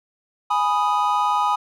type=chord; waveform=triangle; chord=G# minor; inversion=none; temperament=equal; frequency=830.6 / 987.8 / 1244.5 Hz; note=G#5 / B5 / D#6; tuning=0 / 0 / 0 cents; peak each=-20 dBFS; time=0.5-1.56 s; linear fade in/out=10 ms; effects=none